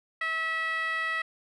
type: tone with band-pass filter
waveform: 10% pulse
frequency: 648 Hz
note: E5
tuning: 30 cents flat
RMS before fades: -30 dBFS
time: 0.21-1.22 s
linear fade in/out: 5 ms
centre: 1700 Hz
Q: 6.3
effects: none